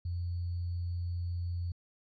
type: tone with sample-and-hold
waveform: sine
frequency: 87.31 Hz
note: F2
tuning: in tune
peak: -32 dBFS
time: 0.05-1.72 s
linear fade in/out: 5 ms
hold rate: 4410 Hz
effects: resampled to 16000 Hz